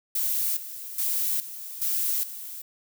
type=noise with tremolo; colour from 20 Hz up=violet; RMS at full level=-26 dBFS; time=0.15-2.62 s; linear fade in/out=5 ms; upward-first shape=square; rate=1.2 Hz; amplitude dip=75%; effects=none